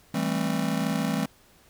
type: chord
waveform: square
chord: A minor seventh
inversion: second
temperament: just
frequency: 165 / 198 / 220 / 264 Hz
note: E3 / G3 / A3 / C4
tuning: +2 / +18 / 0 / +16 cents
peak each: -31 dBFS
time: 0.14-1.26 s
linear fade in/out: 5 ms
effects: pink hiss -58 dBFS RMS until 1.69 s